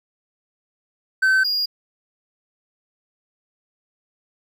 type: tone pair in turn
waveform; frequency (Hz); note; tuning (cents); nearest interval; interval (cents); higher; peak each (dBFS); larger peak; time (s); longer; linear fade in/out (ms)
triangle; 1536 / 4847; G6 / D#8; -36 / -46; octave + minor sixth; 1990; second; -12 / -18; first; 1.22-1.44 / 1.44-1.66; neither; 10
effects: none